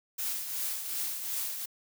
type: noise with tremolo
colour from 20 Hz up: blue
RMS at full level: -32 dBFS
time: 0.18-1.66 s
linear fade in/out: 10 ms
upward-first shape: triangle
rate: 2.7 Hz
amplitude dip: 55%
effects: none